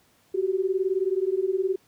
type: beating tone pair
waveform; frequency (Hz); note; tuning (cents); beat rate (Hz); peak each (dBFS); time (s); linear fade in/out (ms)
sine; 370 / 389; F#4 / G4; 0 / -13; 19; -25; 0.34-1.76; 10
effects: pink hiss -62 dBFS RMS until 1.87 s + high-pass 80 Hz 12 dB/octave